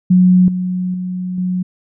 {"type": "tone with level steps", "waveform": "sine", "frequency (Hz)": 182.4, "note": "F#3", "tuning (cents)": -24, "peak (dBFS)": [-6, -16, -19, -15], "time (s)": [0.1, 1.63], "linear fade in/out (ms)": 10, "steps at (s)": [0.48, 0.94, 1.38], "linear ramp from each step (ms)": 2, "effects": []}